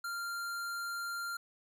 square tone, 1390 Hz, F6, 9 cents flat, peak -37 dBFS, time 0.04-1.37 s, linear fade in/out 5 ms, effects none

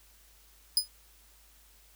sawtooth tone with exponential decay, 5000 Hz, D#8, 8 cents sharp, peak -16 dBFS, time 0.77-0.88 s, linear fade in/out 2 ms, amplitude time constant 23 ms, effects added 51 Hz sine -61 dBFS peak until 1.95 s + white hiss -61 dBFS RMS until 1.95 s

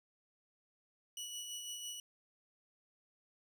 20% pulse tone with tremolo, 2939 Hz, F#7, 12 cents flat, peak -36 dBFS, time 1.17-2 s, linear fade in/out 2 ms, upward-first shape sine, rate 6 Hz, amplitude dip 35%, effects none

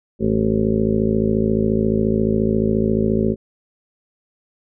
harmonic tone, 54.3 Hz, A1, 22 cents flat, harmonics 1 / 2 / 3 / 4 / 5 / 7 / 8 / 9 / 10, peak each -28 / -25 / -27 / -19 / -27 / -21 / -25 / -31 / -30 dBFS, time 0.19-3.36 s, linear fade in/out 50 ms, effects none

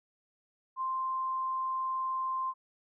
sine tone, 1046.5 Hz, C6, in tune, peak -30 dBFS, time 0.76-2.54 s, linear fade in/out 50 ms, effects none

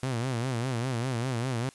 sawtooth tone with vibrato, 123.47 Hz, B2, in tune, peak -24 dBFS, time 0.03-1.69 s, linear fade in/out 0 ms, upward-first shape sine, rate 5 Hz, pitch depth 140 cents each way, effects white hiss -56 dBFS RMS until 1.74 s + resampled to 24000 Hz

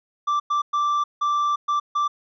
triangle tone bursts at uneven times, 1173 Hz, D6, 2 cents flat, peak -17 dBFS, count 6, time 0.27-0.4 / 0.5-0.62 / 0.73-1.04 / 1.21-1.56 / 1.68-1.8 / 1.95-2.08 s, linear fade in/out 10 ms, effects resampled to 16000 Hz

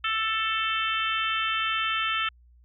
harmonic tone, 441.7 Hz, A4, 7 cents sharp, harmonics 3 / 4 / 5 / 6 / 7 / 8, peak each -28 / -33 / -35 / -31 / -31 / -38 dBFS, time 0.04-2.29 s, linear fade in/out 5 ms, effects added 60 Hz sine -53 dBFS peak until 2.64 s

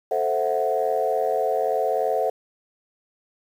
sine chord, F# half-diminished seventh, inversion first, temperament equal, 440 / 523.3 / 659.3 / 740 Hz, A4 / C5 / E5 / F#5, 0 / 0 / 0 / 0 cents, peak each -25 dBFS, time 0.11-2.3 s, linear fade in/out 5 ms, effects tanh soft clip ceiling -11 dBFS + 8-bit

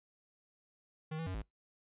square tone with pitch steps, 157.1 / 163.2 / 93 / 53 Hz, D#3 / E3 / F#2 / G#1, +17 / -17 / +9 / +36 cents, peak -38 dBFS, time 1.11-1.422 s, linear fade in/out 10 ms, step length 78 ms, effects noise-tail reverb RT60 0.2 s tail -26 dB re dry + resampled to 8000 Hz

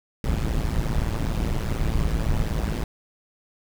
brown noise with amplitude modulation, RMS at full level -20 dBFS, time 0.24-2.84 s, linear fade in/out 2 ms, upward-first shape sine, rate 112 Hz, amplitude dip 90%, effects none

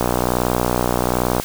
click train, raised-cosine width 1 ms, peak -3 dBFS, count 86, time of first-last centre 0.01-1.399 s, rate 61.2 Hz, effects white hiss -31 dBFS RMS until 1.44 s

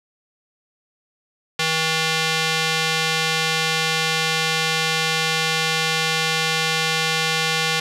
square tone with band-pass filter, 160 Hz, D#3, 49 cents sharp, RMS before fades -21 dBFS, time 1.59-7.8 s, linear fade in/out 5 ms, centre 3400 Hz, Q 0.95, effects none

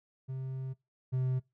triangle tone pair in turn, 131.6 / 128.97 Hz, C3 / C3, +10 / -25 cents, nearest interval unison, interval 35 cents, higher first, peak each -33 / -26 dBFS, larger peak second, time 0.28-0.74 / 1.12-1.4 s, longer first, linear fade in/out 20 ms, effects noise-tail reverb RT60 0.2 s tail -21 dB re dry

